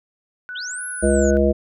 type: tone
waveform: sine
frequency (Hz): 1485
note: F#6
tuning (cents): +6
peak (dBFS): -29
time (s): 0.49-1.37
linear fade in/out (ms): 0
type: linear two-way sweep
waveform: sine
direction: up then down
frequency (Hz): 2794 to 11175 to 6390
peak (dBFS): -29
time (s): 0.55-1.31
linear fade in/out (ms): 10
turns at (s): 0.86
type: harmonic tone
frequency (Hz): 69.3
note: C#2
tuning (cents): 0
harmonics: 1 / 3 / 5 / 7 / 9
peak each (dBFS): -20 / -20 / -20 / -20 / -20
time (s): 1.02-1.53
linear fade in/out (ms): 20
effects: none